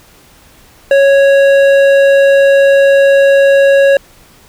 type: tone with hard clipping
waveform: sine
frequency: 553 Hz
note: C#5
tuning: 4 cents flat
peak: -6 dBFS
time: 0.91-3.97 s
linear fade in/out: 2 ms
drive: 10 dB
effects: pink hiss -43 dBFS RMS until 4.48 s